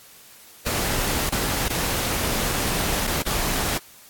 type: noise with dropouts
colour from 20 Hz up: pink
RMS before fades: -24 dBFS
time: 0.66-3.78 s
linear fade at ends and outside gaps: 5 ms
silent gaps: 1.294-1.321 / 1.684-1.7 / 3.07-3.074 / 3.223-3.262 s
effects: white hiss -48 dBFS RMS until 4.09 s + AAC 64 kbps